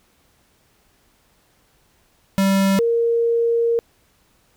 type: tone pair in turn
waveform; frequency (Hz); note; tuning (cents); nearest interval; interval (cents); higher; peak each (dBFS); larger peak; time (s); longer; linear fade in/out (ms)
square / sine; 194.5 / 465.4; G3 / A#4; -13 / -3; octave + minor third; 1510; second; -15 / -15; neither; 2.38-2.79 / 2.79-3.79; second; 0
effects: pink hiss -60 dBFS RMS until 4.56 s